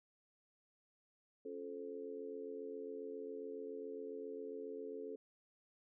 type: harmonic tone with a mistuned harmonic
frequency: 87.31 Hz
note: F2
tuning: in tune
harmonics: 3 / 4 / 5 / 6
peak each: -51 / -54 / -45 / -54 dBFS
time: 1.45-5.16 s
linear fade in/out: 5 ms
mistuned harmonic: 3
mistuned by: +78 cents
effects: none